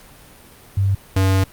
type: tone pair in turn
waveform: sine / square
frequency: 98 / 95.49 Hz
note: G2 / G2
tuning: 0 / -45 cents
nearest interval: unison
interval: 45 cents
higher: first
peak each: -14 dBFS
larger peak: neither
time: 0.77-0.95 / 1.16-1.44 s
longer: second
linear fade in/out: 5 ms
effects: pink hiss -45 dBFS RMS until 1.52 s + Opus 48 kbps